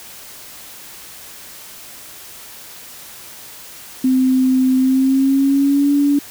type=tone with pitch glide; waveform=sine; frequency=258.9 to 285.6 Hz; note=C4 to D4; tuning=-18 to -48 cents; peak=-11 dBFS; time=4.04-6.19 s; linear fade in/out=5 ms; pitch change=+170 cents; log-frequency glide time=4.77-5.92 s; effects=white hiss -37 dBFS RMS until 6.3 s